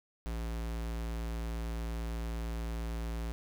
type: tone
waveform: square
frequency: 56.8 Hz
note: A#1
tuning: 44 cents flat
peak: -35 dBFS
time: 0.26-3.32 s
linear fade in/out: 0 ms
effects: 11-bit